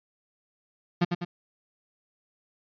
35% pulse tone with echo, 174.4 Hz, F3, 2 cents flat, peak -18 dBFS, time 1.01-1.05 s, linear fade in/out 10 ms, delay 100 ms, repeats 2, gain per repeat -5 dB, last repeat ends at 1.25 s, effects resampled to 11025 Hz

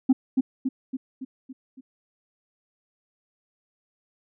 sine tone with echo, 261.6 Hz, C4, in tune, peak -11 dBFS, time 0.09-0.13 s, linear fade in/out 10 ms, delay 280 ms, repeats 6, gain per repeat -5 dB, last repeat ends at 1.81 s, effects tanh soft clip ceiling -12 dBFS

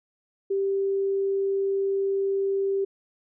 sine tone, 392 Hz, G4, in tune, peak -22 dBFS, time 0.5-2.85 s, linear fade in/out 10 ms, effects none

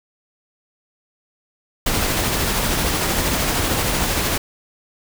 pink noise with tremolo, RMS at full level -19 dBFS, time 1.86-4.38 s, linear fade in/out 5 ms, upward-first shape sine, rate 13 Hz, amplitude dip 25%, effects none

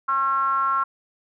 triangle ring-modulated tone, 140 Hz, C#3, 18 cents sharp, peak -14 dBFS, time 0.08-0.84 s, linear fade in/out 10 ms, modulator 1220 Hz, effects none

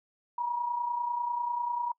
sine tone pair together, 932.3 / 962.4 Hz, A#5 / B5, 0 / -45 cents, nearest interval minor second, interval 55 cents, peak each -37 / -29 dBFS, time 0.38-1.92 s, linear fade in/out 5 ms, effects noise-tail reverb RT60 0.1 s tail -26 dB re dry

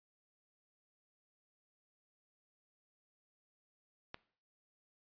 click, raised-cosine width 0.3 ms, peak -27 dBFS, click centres 4.144 s, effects noise-tail reverb RT60 0.5 s tail -20 dB re dry + resampled to 11025 Hz

